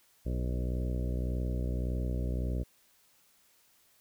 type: harmonic tone with a mistuned harmonic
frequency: 61.74 Hz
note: B1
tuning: in tune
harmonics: 1 / 2 / 3 / 4 / 5 / 6 / 7 / 8 / 9 / 10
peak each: -31 / -37 / -41 / -43 / -45 / -47 / -48 / -49 / -50 / -51 dBFS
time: 0.25-2.64 s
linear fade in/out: 20 ms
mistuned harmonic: 8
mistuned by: +15 cents
effects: white hiss -66 dBFS RMS until 4 s

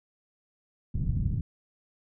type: low-pass noise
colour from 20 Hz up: white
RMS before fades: -28 dBFS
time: 0.94-1.41 s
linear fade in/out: 5 ms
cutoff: 150 Hz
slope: 24 dB/octave
effects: none

